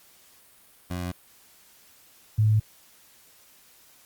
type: tone pair in turn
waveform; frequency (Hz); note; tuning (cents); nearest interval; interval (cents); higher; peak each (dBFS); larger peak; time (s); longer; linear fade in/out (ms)
20% pulse / sine; 89.2 / 107.87; F2 / A2; +37 / -34; minor third; 329; second; -24 / -17; second; 0.9-1.12 / 2.38-2.6; neither; 10
effects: white hiss -56 dBFS RMS until 4.05 s + Opus 48 kbps